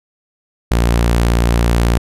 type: tone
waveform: sawtooth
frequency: 58.3 Hz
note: A#1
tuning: 1 cent sharp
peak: -7 dBFS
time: 0.71-1.98 s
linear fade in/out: 5 ms
effects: resampled to 32000 Hz